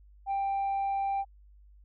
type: tone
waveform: sine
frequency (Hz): 788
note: G5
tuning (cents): +9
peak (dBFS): -25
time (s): 0.26-1.25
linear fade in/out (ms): 50
effects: tanh soft clip ceiling -26 dBFS + added 50 Hz sine -53 dBFS peak until 1.84 s